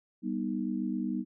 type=chord; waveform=sine; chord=G augmented; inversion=none; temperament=equal with one note detuned; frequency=196 / 244.4 / 311.1 Hz; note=G3 / B3 / D#4; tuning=0 / -18 / 0 cents; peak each=-34 / -33 / -35 dBFS; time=0.22-1.25 s; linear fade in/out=50 ms; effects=none